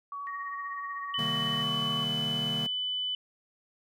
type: tone with vibrato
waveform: sine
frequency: 1130 Hz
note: C#6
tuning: 33 cents sharp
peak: -35 dBFS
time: 0.12-2.04 s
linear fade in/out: 2 ms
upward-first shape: sine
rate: 13 Hz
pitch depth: 13 cents each way
type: tone with tremolo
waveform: sine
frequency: 1871 Hz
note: A#6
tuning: 6 cents sharp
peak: -36 dBFS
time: 0.27-1.63 s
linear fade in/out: 0 ms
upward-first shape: triangle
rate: 16 Hz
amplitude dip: 75%
type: tone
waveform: sine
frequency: 3000 Hz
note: F#7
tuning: 23 cents sharp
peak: -29 dBFS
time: 1.14-3.15 s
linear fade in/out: 2 ms
type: chord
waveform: square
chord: C minor seventh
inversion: none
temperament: equal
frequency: 130.81 / 155.56 / 196 / 233.1 Hz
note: C3 / Eb3 / G3 / Bb3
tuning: 0 / 0 / 0 / 0 cents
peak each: -41 / -38 / -42 / -38 dBFS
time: 1.18-2.67 s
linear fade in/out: 10 ms
effects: none